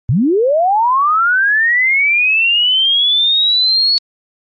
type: linear sweep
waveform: sine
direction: up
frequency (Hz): 100 to 4424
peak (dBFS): -9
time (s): 0.09-3.98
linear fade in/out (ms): 0
effects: MP3 32 kbps